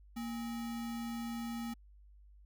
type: tone with sample-and-hold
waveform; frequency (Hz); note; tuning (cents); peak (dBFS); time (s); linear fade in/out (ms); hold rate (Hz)
sine; 233.1; A#3; 0; -37; 0.16-1.74; 10; 1050
effects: added 50 Hz sine -56 dBFS peak until 2.45 s